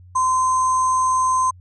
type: tone with sample-and-hold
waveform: sine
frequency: 1028 Hz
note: C6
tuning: 31 cents flat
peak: -15 dBFS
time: 0.15-1.51 s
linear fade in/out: 10 ms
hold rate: 7350 Hz
effects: added 90 Hz sine -42 dBFS peak until 1.6 s + resampled to 24000 Hz